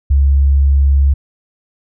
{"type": "tone", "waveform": "sine", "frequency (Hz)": 69.3, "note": "C#2", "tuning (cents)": 0, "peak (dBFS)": -7, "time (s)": [0.1, 1.14], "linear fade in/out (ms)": 10, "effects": []}